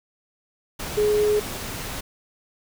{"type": "tone in noise", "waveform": "sine", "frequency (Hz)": 419.9, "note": "G#4", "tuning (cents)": 19, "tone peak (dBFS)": -17, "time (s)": [0.97, 1.4], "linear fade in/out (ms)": 10, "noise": "pink", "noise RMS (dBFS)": -32, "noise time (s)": [0.79, 2.01], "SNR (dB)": 12, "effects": []}